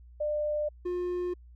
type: tone pair in turn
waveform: sine / triangle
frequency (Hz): 598 / 356.6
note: D5 / F4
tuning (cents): +31 / +36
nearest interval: major sixth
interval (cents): 895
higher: first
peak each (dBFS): -27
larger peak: neither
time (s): 0.2-0.69 / 0.85-1.34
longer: neither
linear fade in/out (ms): 10
effects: added 60 Hz sine -49 dBFS peak until 1.55 s